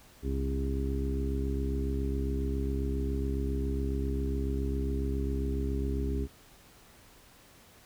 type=harmonic tone with a mistuned harmonic; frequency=67.3 Hz; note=C2; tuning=49 cents sharp; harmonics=1 / 2 / 3 / 4 / 5 / 6; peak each=-30 / -39 / -40 / -37 / -42 / -38 dBFS; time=0.22-6.28 s; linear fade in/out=50 ms; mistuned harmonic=1; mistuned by=-42 cents; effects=pink hiss -57 dBFS RMS until 7.85 s